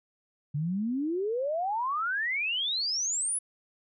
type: exponential sweep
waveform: sine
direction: up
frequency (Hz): 140 to 10450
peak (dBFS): -27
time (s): 0.54-3.39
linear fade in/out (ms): 10
effects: none